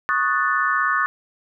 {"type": "chord", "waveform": "sine", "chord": "D# half-diminished seventh", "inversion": "third", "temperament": "equal", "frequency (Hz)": [1108.7, 1244.5, 1480, 1760], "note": ["C#6", "D#6", "F#6", "A6"], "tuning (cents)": [0, 0, 0, 0], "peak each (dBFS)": -23, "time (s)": [0.09, 1.06], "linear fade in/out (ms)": 0, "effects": []}